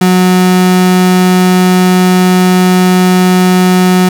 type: tone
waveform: 35% pulse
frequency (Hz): 183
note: F#3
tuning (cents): -19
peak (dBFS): -3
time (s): 0.01-4.09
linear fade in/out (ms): 5
effects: none